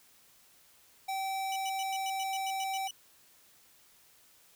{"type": "tone", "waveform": "square", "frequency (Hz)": 772, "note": "G5", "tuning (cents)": -27, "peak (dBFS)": -33, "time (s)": [1.08, 2.88], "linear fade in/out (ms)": 10}
{"type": "tone bursts", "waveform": "25% pulse", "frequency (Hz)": 2960, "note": "F#7", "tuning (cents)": 0, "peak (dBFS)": -35, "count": 11, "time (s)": [1.52, 2.909], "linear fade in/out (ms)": 2, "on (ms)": 39, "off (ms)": 96}
{"effects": ["white hiss -62 dBFS RMS until 4.55 s"]}